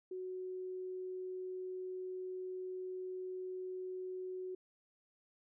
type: tone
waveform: sine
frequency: 370 Hz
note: F#4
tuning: in tune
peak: -40 dBFS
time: 0.11-4.55 s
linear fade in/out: 5 ms
effects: none